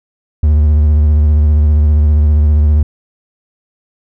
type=tone with vibrato; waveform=triangle; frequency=75 Hz; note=D2; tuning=37 cents sharp; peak=-4 dBFS; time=0.43-2.83 s; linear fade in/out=5 ms; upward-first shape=sine; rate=15 Hz; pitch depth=48 cents each way; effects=none